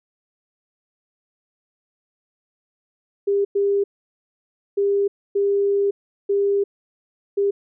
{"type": "tone bursts at uneven times", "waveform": "sine", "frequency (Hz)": 400.7, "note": "G4", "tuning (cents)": 38, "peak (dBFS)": -16, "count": 6, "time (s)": [[3.27, 3.45], [3.55, 3.84], [4.77, 5.08], [5.35, 5.91], [6.29, 6.64], [7.37, 7.51]], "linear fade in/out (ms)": 10, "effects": []}